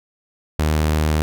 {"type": "tone", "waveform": "sawtooth", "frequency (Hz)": 77.1, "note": "D#2", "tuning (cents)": -15, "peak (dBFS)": -12, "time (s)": [0.59, 1.22], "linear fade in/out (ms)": 0, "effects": []}